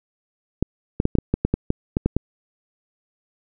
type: clicks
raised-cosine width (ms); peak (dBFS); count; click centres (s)
3; -5; 12; 0.626 / 1.001 / 1.054 / 1.153 / 1.186 / 1.34 / 1.45 / 1.54 / 1.704 / 1.969 / 2.06 / 2.166
effects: none